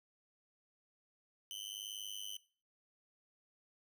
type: tone with amplitude modulation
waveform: sawtooth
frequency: 3039 Hz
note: F#7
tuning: 46 cents sharp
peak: -36 dBFS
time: 1.51-2.37 s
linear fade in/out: 0 ms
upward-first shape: sine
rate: 101 Hz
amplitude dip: 100%
effects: noise-tail reverb RT60 0.4 s tail -19 dB re dry